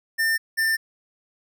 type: tone pair in turn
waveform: square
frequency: 1800 / 1791.5 Hz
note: A6 / A6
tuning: +39 / +31 cents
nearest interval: unison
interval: 8 cents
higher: first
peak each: -20 dBFS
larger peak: neither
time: 0.18-0.38 / 0.57-0.77 s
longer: neither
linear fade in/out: 20 ms
effects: none